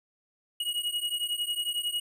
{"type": "beating tone pair", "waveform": "square", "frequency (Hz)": [2890, 2901], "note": ["F#7", "F#7"], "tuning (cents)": [-41, -35], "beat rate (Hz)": 11, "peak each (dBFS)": [-33, -32], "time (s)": [0.6, 2], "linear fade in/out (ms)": 5, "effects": []}